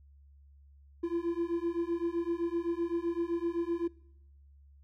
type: beating tone pair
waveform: triangle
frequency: 336.2 / 344 Hz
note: E4 / F4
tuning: +34 / -26 cents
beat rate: 7.8 Hz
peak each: -31 dBFS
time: 1.03-3.88 s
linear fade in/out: 10 ms
effects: noise-tail reverb RT60 0.8 s tail -23 dB re dry + added 70 Hz sine -55 dBFS peak until 4.83 s